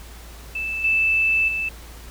sine tone with level steps, 2637 Hz, E7, in tune, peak -24 / -16 / -22 dBFS, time 0.55-1.69 s, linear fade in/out 5 ms, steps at 0.84 / 1.48 s, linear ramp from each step 5 ms, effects added 57 Hz sine -39 dBFS peak until 2.1 s + pink hiss -44 dBFS RMS until 2.1 s

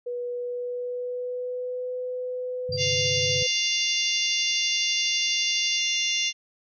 sine tone with pitch glide, 487.3 to 501.9 Hz, B4 to B4, -23 to +28 cents, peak -28 dBFS, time 0.06-3.47 s, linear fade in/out 10 ms, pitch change +51 cents, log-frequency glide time 0.29-1.93 s
sine chord, G suspended fourth, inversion none, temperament just, 98 / 130.67 / 147 Hz, G2 / C3 / D3, 0 / -2 / +2 cents, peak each -34 / -35 / -36 dBFS, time 2.69-3.43 s, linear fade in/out 5 ms
sine tone with tremolo, 4724 Hz, D8, 9 cents sharp, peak -29 dBFS, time 2.72-5.79 s, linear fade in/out 5 ms, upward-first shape square, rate 12 Hz, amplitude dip 45%
harmonic tone, 698.5 Hz, F5, in tune, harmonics 3 / 4 / 5 / 6 / 7 / 8 / 9, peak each -32 / -27 / -29 / -35 / -38 / -30 / -33 dBFS, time 2.77-6.33 s, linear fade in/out 50 ms
effects none

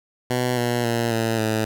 10% pulse tone with pitch steps, 124.5 / 120.68 / 116.97 / 113.38 / 109.9 Hz, B2 / B2 / A#2 / A#2 / A2, +14 / -40 / +6 / -48 / -2 cents, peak -12 dBFS, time 0.3-1.65 s, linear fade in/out 5 ms, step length 270 ms, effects none

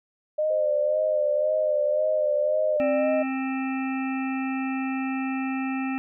sine tone with vibrato, 605 Hz, D#5, 49 cents flat, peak -21 dBFS, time 0.38-3.23 s, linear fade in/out 10 ms, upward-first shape sine, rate 1.9 Hz, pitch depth 48 cents each way
sine tone, 520 Hz, C5, 11 cents flat, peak -28 dBFS, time 0.5-2.77 s, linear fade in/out 5 ms
harmonic tone, 264.6 Hz, C4, 20 cents sharp, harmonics 1 / 3 / 5 / 7 / 9 / 10, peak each -26 / -35 / -39 / -40 / -41 / -38 dBFS, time 2.8-5.98 s, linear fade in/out 0 ms
effects none

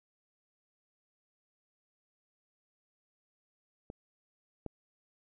clicks, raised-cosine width 2 ms, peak -29 / -25 dBFS, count 2, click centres 3.901 / 4.663 s, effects none

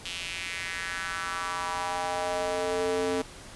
square tone with high-pass filter sweep, 88.9 Hz, F2, 31 cents sharp, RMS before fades -31 dBFS, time 0.05-3.22 s, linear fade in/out 5 ms, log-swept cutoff 3000 to 350 Hz, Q 2.9, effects pink hiss -46 dBFS RMS until 3.55 s + resampled to 24000 Hz

